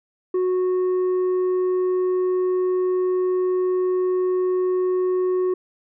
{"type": "tone with tanh clipping", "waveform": "sine", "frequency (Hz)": 367.4, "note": "F#4", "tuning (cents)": -12, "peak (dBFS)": -19, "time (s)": [0.34, 5.54], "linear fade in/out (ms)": 5, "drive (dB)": 4, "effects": []}